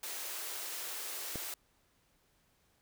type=high-pass noise; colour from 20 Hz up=white; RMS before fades=-41 dBFS; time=0.03-1.54 s; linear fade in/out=2 ms; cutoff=320 Hz; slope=48 dB/octave
type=click; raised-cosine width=2 ms; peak=-26 dBFS; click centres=1.357 s
effects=pink hiss -72 dBFS RMS until 2.81 s